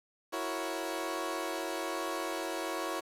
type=chord; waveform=20% pulse; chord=F# dominant seventh; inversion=third; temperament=equal; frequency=329.6 / 370 / 466.2 / 554.4 Hz; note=E4 / F#4 / A#4 / C#5; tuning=0 / 0 / 0 / 0 cents; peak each=-33 / -35 / -37 / -34 dBFS; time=0.32-3.01 s; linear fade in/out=20 ms; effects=resampled to 32000 Hz + 9-bit